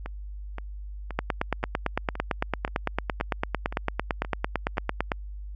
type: two click trains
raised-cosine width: 0.5 ms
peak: -9 / -20 dBFS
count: 36 / 10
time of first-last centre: 1.19-5.118 / 0.06-4.772 s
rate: 8.91 / 1.91 Hz
effects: added 50 Hz sine -35 dBFS peak until 5.55 s